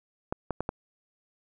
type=clicks; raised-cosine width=1 ms; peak=-15 dBFS; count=4; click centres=0.325 / 0.507 / 0.606 / 0.691 s; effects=none